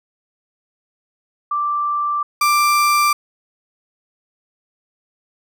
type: tone pair in turn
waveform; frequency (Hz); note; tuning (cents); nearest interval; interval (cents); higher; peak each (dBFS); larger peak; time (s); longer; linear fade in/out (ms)
sine / 35% pulse; 1174.7 / 1179.6; D6 / D6; 0 / +7; unison; 7; second; -17 / -11; second; 1.51-2.23 / 2.41-3.13; neither; 5
effects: none